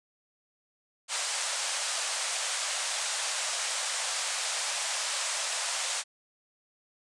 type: band-pass noise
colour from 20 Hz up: white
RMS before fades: -32 dBFS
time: 1.08-6.04 s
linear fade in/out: 50 ms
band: 540 to 9300 Hz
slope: 48 dB/octave
effects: resampled to 24000 Hz